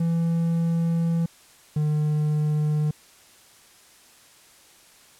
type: tone pair in turn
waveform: triangle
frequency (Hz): 167 / 151.28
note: E3 / D#3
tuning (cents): +23 / -48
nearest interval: major second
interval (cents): 171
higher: first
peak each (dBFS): -18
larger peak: neither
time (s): 0-1.26 / 1.76-2.91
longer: first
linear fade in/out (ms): 5
effects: white hiss -53 dBFS RMS until 5.19 s + low-pass 11000 Hz 12 dB/octave